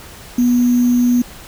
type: tone with sample-and-hold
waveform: sine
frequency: 244.3 Hz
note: B3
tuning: 19 cents flat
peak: -10 dBFS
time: 0.38-1.22 s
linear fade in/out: 5 ms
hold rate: 6300 Hz
effects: pink hiss -37 dBFS RMS until 1.47 s